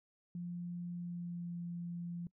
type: tone with pitch glide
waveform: sine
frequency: 174.61 to 172.6 Hz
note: F3 to F3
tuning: 0 to -20 cents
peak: -39 dBFS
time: 0.35-2.27 s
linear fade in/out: 2 ms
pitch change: -20 cents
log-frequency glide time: 0.93-1.58 s
effects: noise-tail reverb RT60 0.1 s tail -22 dB re dry